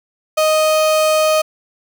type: tone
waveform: 35% pulse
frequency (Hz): 623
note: D#5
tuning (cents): +2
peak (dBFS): -10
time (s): 0.37-1.42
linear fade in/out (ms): 10
effects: none